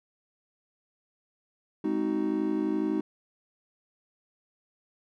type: chord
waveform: triangle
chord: Ab dominant seventh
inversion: none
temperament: just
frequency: 207.7 / 259.6 / 311.5 / 373.8 Hz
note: Ab3 / C4 / Eb4 / Gb4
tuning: 0 / -13 / +2 / +18 cents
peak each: -31 / -32 / -26 / -31 dBFS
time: 1.84-3.01 s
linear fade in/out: 5 ms
effects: none

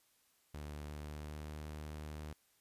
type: tone with pitch glide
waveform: sawtooth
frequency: 74.2 to 75.93 Hz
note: D2 to D#2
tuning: +18 to -42 cents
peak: -40 dBFS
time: 0.54-2.33 s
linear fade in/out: 5 ms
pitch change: +40 cents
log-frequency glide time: 0.81-1.54 s
effects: white hiss -73 dBFS RMS until 2.6 s + resampled to 32000 Hz

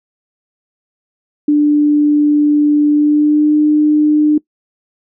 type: tone with pitch glide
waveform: sine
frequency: 295.6 to 301.3 Hz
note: D4 to D4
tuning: +11 to +44 cents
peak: -7 dBFS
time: 1.48-4.38 s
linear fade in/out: 5 ms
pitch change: +33 cents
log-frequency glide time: 2.9-3.54 s
effects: noise-tail reverb RT60 0.1 s tail -22 dB re dry

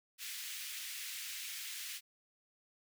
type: high-pass noise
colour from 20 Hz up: pink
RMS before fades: -44 dBFS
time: 0.18-2.01 s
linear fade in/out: 50 ms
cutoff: 2000 Hz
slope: 24 dB/octave
effects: none

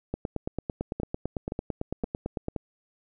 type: two click trains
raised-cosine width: 2 ms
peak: -17 / -16 dBFS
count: 4 / 22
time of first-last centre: 1-2.562 / 0.14-2.484 s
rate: 1.92 / 8.96 Hz
effects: none

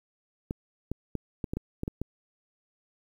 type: clicks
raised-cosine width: 3 ms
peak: -18 dBFS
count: 9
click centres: 0.509 / 0.916 / 1.153 / 1.442 / 1.535 / 1.57 / 1.834 / 1.879 / 2.016 s
effects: 9-bit

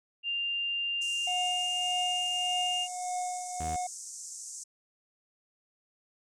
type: tone with pitch glide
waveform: sine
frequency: 2794 to 2812 Hz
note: F7 to F7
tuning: 0 to +11 cents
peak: -29 dBFS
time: 0.23-2.88 s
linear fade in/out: 50 ms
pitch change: +11 cents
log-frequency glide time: 1.14-1.62 s
type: band-pass noise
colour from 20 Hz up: white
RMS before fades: -43 dBFS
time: 1.01-4.64 s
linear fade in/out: 10 ms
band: 5900 to 8500 Hz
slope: 48 dB/octave
type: tone with tremolo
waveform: triangle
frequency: 725 Hz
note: F#5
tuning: 35 cents flat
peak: -28 dBFS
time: 1.27-3.87 s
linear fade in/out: 5 ms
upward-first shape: triangle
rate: 1.7 Hz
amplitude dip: 65%
type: tone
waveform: sawtooth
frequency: 79.4 Hz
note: D#2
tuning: 36 cents sharp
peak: -32 dBFS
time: 3.6-3.76 s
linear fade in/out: 5 ms
effects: none

